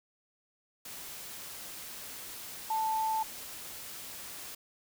sine tone in noise, 881 Hz, A5, 2 cents sharp, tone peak -28 dBFS, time 2.7-3.23 s, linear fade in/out 5 ms, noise white, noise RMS -44 dBFS, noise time 0.85-4.55 s, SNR +13 dB, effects none

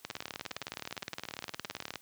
two click trains, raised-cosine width 0.2 ms, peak -19 / -23 dBFS, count 38 / 33, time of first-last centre 0.05-1.957 / 0.11-1.939 s, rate 19.4 / 17.5 Hz, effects white hiss -61 dBFS RMS until 2.01 s + high-pass 80 Hz 12 dB/octave

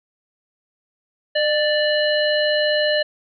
harmonic tone with a mistuned harmonic, 587.3 Hz, D5, in tune, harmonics 1 / 3 / 5 / 7, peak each -18 / -23 / -25 / -26 dBFS, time 1.35-3.03 s, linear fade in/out 10 ms, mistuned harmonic 1, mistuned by +44 cents, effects none

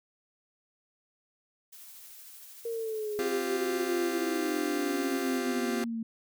blue noise with tremolo, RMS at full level -48 dBFS, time 1.72-5.39 s, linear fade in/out 10 ms, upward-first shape triangle, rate 13 Hz, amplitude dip 25%
sine exponential sweep, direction down, 466.2 to 224.1 Hz, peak -31 dBFS, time 2.65-6.03 s, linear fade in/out 5 ms
sawtooth chord, C suspended fourth, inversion none, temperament just, 261.6 / 348.8 / 392.4 Hz, C4 / F4 / G4, 0 / -2 / +2 cents, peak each -32 / -30 / -30 dBFS, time 3.19-5.84 s, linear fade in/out 0 ms
effects none

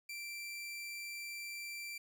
sawtooth tone, 2349 Hz, D7, in tune, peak -39 dBFS, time 0.09-1.98 s, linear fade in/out 5 ms, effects none

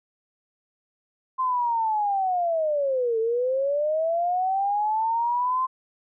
sine linear two-way sweep, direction down then up, 1046.5 to 441 to 1046.5 Hz, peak -21 dBFS, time 1.38-5.67 s, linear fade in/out 20 ms, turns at 3.19 s, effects none

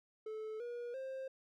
triangle tone with pitch steps, 434.8 / 479.7 / 529.2 Hz, A4 / A#4 / C5, -21 / +50 / +20 cents, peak -39 dBFS, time 0.26-1.28 s, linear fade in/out 5 ms, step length 340 ms, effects none

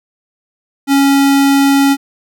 square tone, 277.2 Hz, C#4, in tune, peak -8 dBFS, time 0.87-1.97 s, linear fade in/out 50 ms, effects none

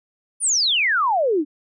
sine exponential sweep, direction down, 9956 to 277.2 Hz, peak -16 dBFS, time 0.4-1.45 s, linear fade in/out 50 ms, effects none

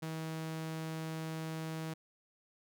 sawtooth tone, 160 Hz, D#3, 49 cents sharp, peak -34 dBFS, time 0.02-1.94 s, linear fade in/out 10 ms, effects none

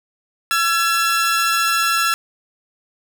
sawtooth tone pair together, 1346.6 / 1687 Hz, E6 / G#6, +36 / +27 cents, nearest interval major third, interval 391 cents, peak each -13 / -18 dBFS, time 0.51-2.14 s, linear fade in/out 0 ms, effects none

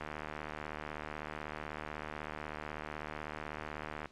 click train, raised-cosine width 0.5 ms, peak -25 dBFS, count 309, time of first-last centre 0.01-4.057 s, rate 76.1 Hz, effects pink hiss -62 dBFS RMS until 4.11 s + low-pass 5000 Hz 12 dB/octave

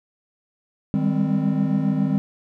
triangle chord, Ab major seventh, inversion second, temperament equal with one note detuned, 155.56 / 196 / 203.4 / 261.6 Hz, Eb3 / G3 / Ab3 / C4, 0 / 0 / -36 / 0 cents, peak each -22 dBFS, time 0.94-2.18 s, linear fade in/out 0 ms, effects none

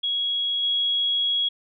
sine tone with level steps, 3322 Hz, G#7, in tune, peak -22 / -20 dBFS, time 0.03-1.49 s, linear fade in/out 10 ms, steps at 0.63 s, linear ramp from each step 2 ms, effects none

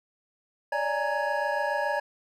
triangle tone cluster, 570 / 597 / 831 / 927 / 1672 Hz, C#5 / D5 / G#5 / A#5 / G#6, +48 / +28 / +1 / -10 / +11 cents, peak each -30 dBFS, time 0.72-2 s, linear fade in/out 5 ms, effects none

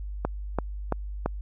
click train, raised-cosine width 1 ms, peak -11 dBFS, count 4, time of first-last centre 0.25-1.26 s, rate 2.97 Hz, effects added 50 Hz sine -32 dBFS peak until 1.41 s

